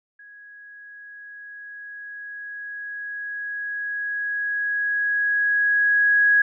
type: tone with level ramp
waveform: sine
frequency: 1661.2 Hz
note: G#6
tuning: in tune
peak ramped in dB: -43 to -13 dBFS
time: 0.19-6.42 s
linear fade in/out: 5 ms
effects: none